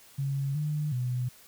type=tone with pitch steps; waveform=sine; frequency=138 / 150.4 / 124.8 Hz; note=C#3 / D3 / B2; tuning=-7 / +42 / +19 cents; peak=-27 dBFS; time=0.18-1.29 s; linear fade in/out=10 ms; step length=370 ms; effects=white hiss -55 dBFS RMS until 1.47 s